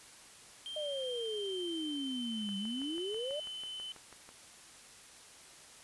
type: tone with pitch glide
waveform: triangle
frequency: 3166 to 3041 Hz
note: G7 to F#7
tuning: +17 to +47 cents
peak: -39 dBFS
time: 0.66-3.92 s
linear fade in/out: 0 ms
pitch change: -70 cents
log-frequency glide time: 1.1-2.66 s
type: exponential two-way sweep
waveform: sine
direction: down then up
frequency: 620 to 193.5 to 620 Hz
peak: -36 dBFS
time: 0.76-3.4 s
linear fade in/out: 5 ms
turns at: 2.57 s
type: click train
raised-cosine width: 0.5 ms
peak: -37 dBFS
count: 12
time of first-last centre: 2.49-4.29 s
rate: 6.11 Hz
effects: white hiss -55 dBFS RMS until 5.83 s + resampled to 24000 Hz